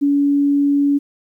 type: tone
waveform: sine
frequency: 284.1 Hz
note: C#4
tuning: 43 cents sharp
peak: -12 dBFS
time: 0.01-0.99 s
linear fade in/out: 20 ms
effects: 9-bit